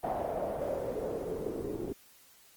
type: noise with low-pass filter sweep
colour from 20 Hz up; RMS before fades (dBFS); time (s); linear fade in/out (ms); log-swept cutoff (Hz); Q
white; -35; 0.03-1.93; 10; 730 to 350; 4.6
effects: white hiss -60 dBFS RMS until 2.56 s + Opus 24 kbps